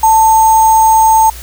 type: tone with sample-and-hold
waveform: sine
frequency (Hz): 885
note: A5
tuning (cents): +10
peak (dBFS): -4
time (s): 0.03-1.3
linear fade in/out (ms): 5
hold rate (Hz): 7350
effects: added 60 Hz sine -28 dBFS peak until 1.42 s + white hiss -32 dBFS RMS until 1.42 s